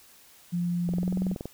sine tone with pitch glide, 174.61 to 186.06 Hz, F3 to F#3, 0 to +10 cents, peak -25 dBFS, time 0.52-1.35 s, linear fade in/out 20 ms, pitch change +110 cents, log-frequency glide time 0.9-1.19 s
click train, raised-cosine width 2 ms, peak -21 dBFS, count 13, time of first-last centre 0.89-1.456 s, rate 21.2 Hz
effects white hiss -55 dBFS RMS until 1.53 s

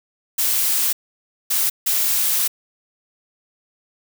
blue noise bursts at uneven times, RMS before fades -19 dBFS, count 3, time 0.38-0.93 / 1.5-1.7 / 1.86-2.48 s, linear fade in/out 10 ms, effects none

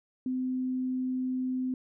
sine tone, 256.3 Hz, C4, 36 cents flat, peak -28 dBFS, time 0.26-1.74 s, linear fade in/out 2 ms, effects none

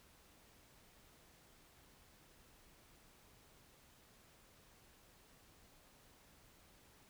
silence, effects pink hiss -66 dBFS RMS until 7.09 s

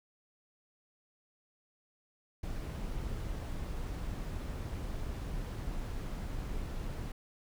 brown noise, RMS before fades -38 dBFS, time 2.43-7.12 s, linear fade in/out 5 ms, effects none

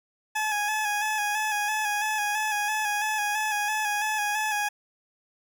20% pulse tone with vibrato, 844 Hz, G#5, 28 cents sharp, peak -20 dBFS, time 0.35-4.69 s, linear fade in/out 10 ms, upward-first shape square, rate 3 Hz, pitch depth 32 cents each way, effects none

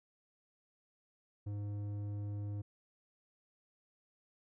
square tone with low-pass filter, 102.6 Hz, G#2, 21 cents flat, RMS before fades -40 dBFS, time 1.46-2.62 s, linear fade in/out 10 ms, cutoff 370 Hz, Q 0.55, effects none

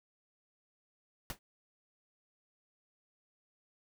pink noise with exponential decay, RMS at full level -36 dBFS, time 1.3-1.39 s, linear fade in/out 1 ms, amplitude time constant 18 ms, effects none

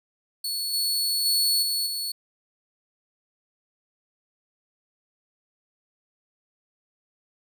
sawtooth tone with level steps, 4408 Hz, C#8, 11 cents flat, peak -24 / -20 / -17 / -21 / -25 dBFS, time 0.44-2.12 s, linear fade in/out 5 ms, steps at 0.73 / 1.25 / 1.62 / 1.86 s, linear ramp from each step 10 ms, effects none

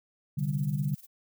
sine chord, C suspended second, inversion none, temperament equal, 130.81 / 146.83 / 196 Hz, C3 / D3 / G3, 0 / 0 / 0 cents, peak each -34 / -28 / -34 dBFS, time 0.37-0.95 s, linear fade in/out 10 ms
violet noise with tremolo, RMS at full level -48 dBFS, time 0.38-1.07 s, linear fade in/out 10 ms, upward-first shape sine, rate 20 Hz, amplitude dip 80%
effects none

